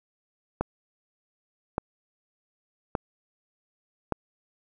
click train, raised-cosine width 1 ms, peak -11 dBFS, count 4, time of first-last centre 0.61-4.123 s, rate 0.854 Hz, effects none

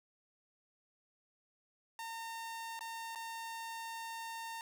sawtooth tone with dropouts, 912 Hz, A#5, 38 cents flat, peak -38 dBFS, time 1.99-4.61 s, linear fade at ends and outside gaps 1 ms, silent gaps 2.792-2.808 / 3.15-3.157 s, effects 12-bit

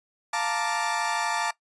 30% pulse chord, Bb major seventh, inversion second, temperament equal, 698.5 / 880 / 932.3 / 1174.7 Hz, F5 / A5 / Bb5 / D6, 0 / 0 / 0 / 0 cents, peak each -31 / -26 / -29 / -29 dBFS, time 0.33-1.51 s, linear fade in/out 5 ms, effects noise-tail reverb RT60 0.1 s tail -18 dB re dry + resampled to 22050 Hz

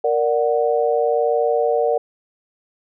sine chord, Bb augmented, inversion none, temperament equal, 466.2 / 587.3 / 740 Hz, Bb4 / D5 / F#5, 0 / 0 / 0 cents, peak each -18 / -20 / -22 dBFS, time 0.04-1.98 s, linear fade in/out 5 ms, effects none

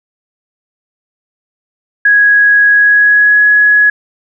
sine tone with pitch glide, 1661.2 to 1681.5 Hz, G#6 to G#6, 0 to +21 cents, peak -4 dBFS, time 2.05-3.9 s, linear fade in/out 5 ms, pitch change +21 cents, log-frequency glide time 2.71-3.44 s, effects none

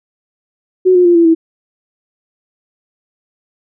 sine tone with pitch steps, 370 / 358.6 / 347.6 / 336.9 / 326.6 Hz, F#4 / F4 / F4 / E4 / E4, 0 / +46 / -8 / +38 / -16 cents, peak -5 dBFS, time 0.85-1.35 s, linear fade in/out 20 ms, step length 100 ms, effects none

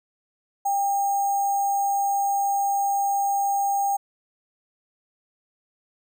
sine tone with sample-and-hold, 797 Hz, G5, 28 cents sharp, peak -20 dBFS, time 0.65-3.97 s, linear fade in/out 10 ms, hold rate 7350 Hz, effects none

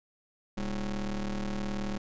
40% pulse ring-modulated tone, 110.7 Hz, A2, 11 cents sharp, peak -27 dBFS, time 0.57-1.98 s, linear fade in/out 10 ms, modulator 91.3 Hz, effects resampled to 16000 Hz

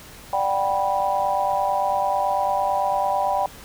sine chord, G major seventh, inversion second, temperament just, 588 / 735 / 784 / 980 Hz, D5 / F#5 / G5 / B5, +2 / -12 / 0 / -14 cents, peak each -26 / -28 / -22 / -25 dBFS, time 0.33-3.46 s, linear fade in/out 2 ms, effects pink hiss -43 dBFS RMS until 3.64 s

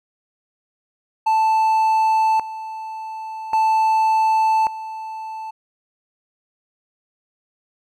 triangle tone with tremolo, 880 Hz, A5, in tune, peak -12 dBFS, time 1.26-5.51 s, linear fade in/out 10 ms, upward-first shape square, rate 0.44 Hz, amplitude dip 80%, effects none

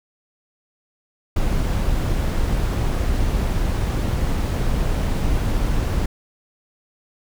brown noise, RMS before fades -20 dBFS, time 1.36-6.06 s, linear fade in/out 5 ms, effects none

